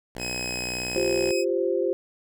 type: tone with vibrato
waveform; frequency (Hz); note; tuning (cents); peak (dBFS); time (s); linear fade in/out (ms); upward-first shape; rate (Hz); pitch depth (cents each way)
5% pulse; 61.4; B1; -9; -22; 0.15-1.32; 5; square; 15; 17
type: tone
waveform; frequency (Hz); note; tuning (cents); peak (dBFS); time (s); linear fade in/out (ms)
20% pulse; 2537; D#7; +33; -25; 0.18-1.45; 50
type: chord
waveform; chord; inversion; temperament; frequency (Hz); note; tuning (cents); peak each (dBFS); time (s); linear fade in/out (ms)
sine; F suspended second; none; equal; 349.2 / 392 / 523.3; F4 / G4 / C5; 0 / 0 / 0; -26; 0.96-1.93; 0
effects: none